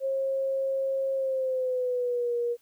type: tone with pitch glide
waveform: sine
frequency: 538 to 476.5 Hz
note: C5 to A#4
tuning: +48 to +38 cents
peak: -25 dBFS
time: 0-2.57 s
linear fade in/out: 50 ms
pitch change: -210 cents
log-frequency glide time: 1.14-2.35 s
effects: white hiss -66 dBFS RMS until 2.61 s